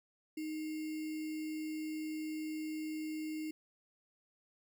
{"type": "tone with sample-and-hold", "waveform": "sine", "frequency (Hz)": 311.1, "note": "D#4", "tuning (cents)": 0, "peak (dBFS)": -37, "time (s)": [0.37, 3.51], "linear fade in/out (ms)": 5, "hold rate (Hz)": 2450, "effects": []}